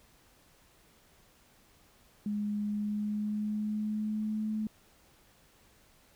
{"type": "tone with pitch glide", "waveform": "sine", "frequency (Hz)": [207.7, 215.8], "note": ["G#3", "A3"], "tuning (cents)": [0, -33], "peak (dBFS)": -30, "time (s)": [2.26, 4.67], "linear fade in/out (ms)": 2, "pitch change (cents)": 67, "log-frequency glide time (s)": [2.66, 4.52], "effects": ["pink hiss -63 dBFS RMS until 6.15 s"]}